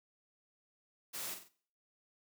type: noise with echo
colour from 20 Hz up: white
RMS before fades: -42 dBFS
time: 1.13-1.35 s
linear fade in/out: 20 ms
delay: 47 ms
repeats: 3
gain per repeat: -7 dB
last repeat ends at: 1.491 s
effects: noise-tail reverb RT60 0.5 s tail -19 dB re dry + high-pass 150 Hz 12 dB/octave